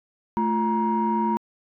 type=tone cluster; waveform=sine; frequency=219.6 / 345.9 / 945 Hz; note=A3 / F4 / A#5; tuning=-3 / -17 / +23 cents; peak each=-23 / -28 / -22 dBFS; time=0.37-1.37 s; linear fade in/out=0 ms; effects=tanh soft clip ceiling -14 dBFS